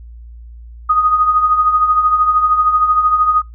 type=tone with tremolo; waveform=sine; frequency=1244.5 Hz; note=D#6; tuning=in tune; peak=-7 dBFS; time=0.89-3.42 s; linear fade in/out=10 ms; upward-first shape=triangle; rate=13 Hz; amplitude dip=65%; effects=noise-tail reverb RT60 0.2 s tail -24 dB re dry + added 58 Hz sine -32 dBFS peak until 3.54 s